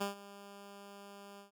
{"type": "tone with ADSR envelope", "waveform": "10% pulse", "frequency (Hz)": 200.5, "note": "G3", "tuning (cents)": 39, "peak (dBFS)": -24, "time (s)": [0, 1.51], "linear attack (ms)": 15, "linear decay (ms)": 130, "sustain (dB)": -18, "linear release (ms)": 120, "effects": []}